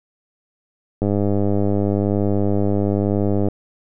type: click train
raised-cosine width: 2 ms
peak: -7 dBFS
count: 250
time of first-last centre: 1.02-3.485 s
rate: 101 Hz
effects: none